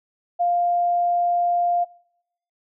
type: tone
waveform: sine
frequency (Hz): 700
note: F5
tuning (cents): +4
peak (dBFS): -17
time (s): 0.39-1.85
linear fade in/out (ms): 20
effects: noise-tail reverb RT60 0.8 s tail -24 dB re dry